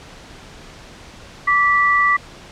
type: tone pair together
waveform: sine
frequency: 1164 / 1962.9 Hz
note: D6 / B6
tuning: -16 / -11 cents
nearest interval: major sixth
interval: 905 cents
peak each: -15 dBFS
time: 1.47-2.17 s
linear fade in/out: 10 ms
effects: pink hiss -40 dBFS RMS until 2.51 s + low-pass 6000 Hz 12 dB/octave